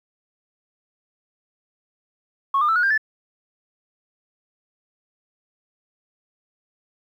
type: tone with pitch steps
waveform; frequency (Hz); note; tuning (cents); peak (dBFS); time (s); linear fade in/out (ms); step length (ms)
sine; 1100 / 1206.5 / 1323.3 / 1451.5 / 1592 / 1746.1; C#6 / D6 / E6 / F#6 / G6 / A6; -14 / +46 / +6 / -34 / +26 / -14; -15; 2.54-2.978; 5; 73
effects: tanh soft clip ceiling -12 dBFS + 9-bit